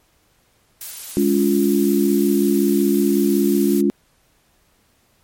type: noise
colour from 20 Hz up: blue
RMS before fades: -31 dBFS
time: 0.81-3.81 s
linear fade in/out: 2 ms
type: chord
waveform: sine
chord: Db major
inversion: second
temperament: equal with one note detuned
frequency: 207.7 / 283.7 / 349.2 Hz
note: Ab3 / Db4 / F4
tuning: 0 / +40 / 0 cents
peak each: -18 dBFS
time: 1.17-3.9 s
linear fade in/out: 0 ms
effects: pink hiss -60 dBFS RMS until 5.23 s + MP3 64 kbps